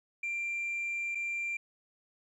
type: tone with dropouts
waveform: sine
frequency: 2370 Hz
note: D7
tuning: 15 cents sharp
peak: -30 dBFS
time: 0.23-1.57 s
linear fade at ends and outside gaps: 5 ms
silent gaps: 1.149-1.153 s
effects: tanh soft clip ceiling -30 dBFS + 12-bit